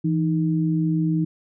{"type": "tone pair together", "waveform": "sine", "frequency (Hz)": [164.81, 311.1], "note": ["E3", "D#4"], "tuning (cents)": [0, 0], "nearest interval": "major seventh", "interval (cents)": 1100, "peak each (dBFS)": [-20, -23], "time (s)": [0.04, 1.25], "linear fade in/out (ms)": 10, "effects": []}